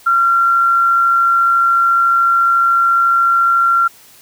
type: tone with amplitude modulation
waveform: sine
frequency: 1372 Hz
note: F6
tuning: 31 cents flat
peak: -8 dBFS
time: 0.06-3.88 s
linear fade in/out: 10 ms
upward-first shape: sine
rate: 134 Hz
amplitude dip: 25%
effects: white hiss -44 dBFS RMS until 4.21 s